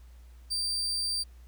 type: tone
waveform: 35% pulse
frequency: 4683 Hz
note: D8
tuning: 6 cents flat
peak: -27 dBFS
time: 0.5-1.24 s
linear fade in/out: 20 ms
effects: added 60 Hz sine -48 dBFS peak until 1.47 s + pink hiss -65 dBFS RMS until 1.47 s